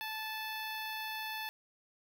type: tone with notch filter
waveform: 10% pulse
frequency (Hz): 873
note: A5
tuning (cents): -14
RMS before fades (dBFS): -40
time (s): 0.01-1.49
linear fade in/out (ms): 0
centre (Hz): 7100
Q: 0.82
effects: none